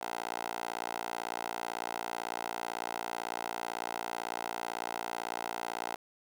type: tone with high-pass filter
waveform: 10% pulse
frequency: 58 Hz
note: A#1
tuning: 8 cents flat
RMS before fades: -38 dBFS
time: 0.01-5.96 s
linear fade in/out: 5 ms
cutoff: 670 Hz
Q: 2.2
effects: none